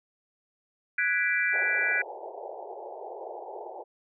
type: chord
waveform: sine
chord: G# half-diminished seventh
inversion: third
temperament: equal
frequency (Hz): 1480 / 1661.2 / 1975.5 / 2349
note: F#6 / G#6 / B6 / D7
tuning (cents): 0 / 0 / 0 / 0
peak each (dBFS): -29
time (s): 0.98-2.02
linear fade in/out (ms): 5
type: band-pass noise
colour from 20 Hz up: white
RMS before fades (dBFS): -40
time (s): 1.52-3.84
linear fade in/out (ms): 20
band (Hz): 360 to 890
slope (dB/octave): 96
effects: none